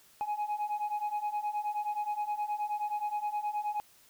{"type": "beating tone pair", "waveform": "sine", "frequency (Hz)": [830.6, 840.1], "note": ["G#5", "G#5"], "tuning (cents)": [0, 20], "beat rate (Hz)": 9.5, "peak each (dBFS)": [-33, -31], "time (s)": [0.21, 3.8], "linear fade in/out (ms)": 0, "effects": ["tanh soft clip ceiling -28 dBFS", "white hiss -61 dBFS RMS until 4.09 s"]}